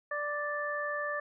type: harmonic tone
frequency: 587.3 Hz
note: D5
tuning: in tune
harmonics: 1 / 2 / 3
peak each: -36 / -37 / -35 dBFS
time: 0.11-1.2 s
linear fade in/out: 5 ms
effects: none